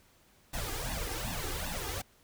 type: noise with flanger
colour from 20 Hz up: pink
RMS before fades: -36 dBFS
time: 0.53-2.02 s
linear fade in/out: 10 ms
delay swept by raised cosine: 1.1 to 2.5 ms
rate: 2.6 Hz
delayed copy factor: +0.85
effects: pink hiss -64 dBFS RMS until 2.23 s